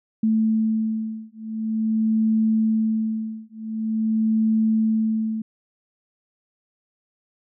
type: beating tone pair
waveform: sine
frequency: 220 / 220.46 Hz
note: A3 / A3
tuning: 0 / +4 cents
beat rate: 0.46 Hz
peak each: -22 dBFS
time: 0.23-5.42 s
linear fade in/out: 5 ms
effects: none